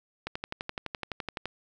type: click train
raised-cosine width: 0.3 ms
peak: -17 dBFS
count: 15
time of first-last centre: 0.27-1.456 s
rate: 11.8 Hz
effects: none